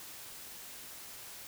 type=silence; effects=white hiss -48 dBFS RMS until 1.47 s